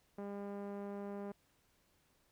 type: tone with low-pass filter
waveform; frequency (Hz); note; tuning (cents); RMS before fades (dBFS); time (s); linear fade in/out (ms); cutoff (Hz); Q
5% pulse; 201.4; G3; +47; -44; 0.18-1.32; 5; 470; 0.71
effects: pink hiss -74 dBFS RMS until 2.31 s